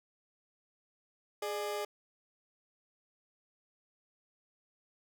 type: tone pair together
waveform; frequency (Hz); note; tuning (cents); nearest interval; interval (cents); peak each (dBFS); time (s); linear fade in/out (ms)
30% pulse; 416.5 / 600; G#4 / D5; +5 / +37; tritone; 632; -34 / -36; 1.42-1.85; 5
effects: none